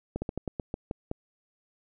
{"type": "slowing click train", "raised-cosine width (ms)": 2, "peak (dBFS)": -18, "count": 9, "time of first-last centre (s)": [0.16, 1.114], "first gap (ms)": 60, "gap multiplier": 1.19, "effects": []}